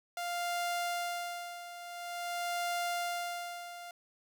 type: tone with tremolo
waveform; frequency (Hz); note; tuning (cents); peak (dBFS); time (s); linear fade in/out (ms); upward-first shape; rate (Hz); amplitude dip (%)
sawtooth; 698.5; F5; 0; -28; 0.17-3.91; 2; sine; 0.48; 75
effects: none